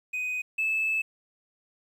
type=tone pair in turn; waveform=triangle; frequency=2500 / 2616 Hz; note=D#7 / E7; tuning=+8 / -14 cents; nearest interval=minor second; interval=78 cents; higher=second; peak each=-26 / -21 dBFS; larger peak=second; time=0.13-0.42 / 0.58-1.02 s; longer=second; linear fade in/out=10 ms; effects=tanh soft clip ceiling -21 dBFS + 10-bit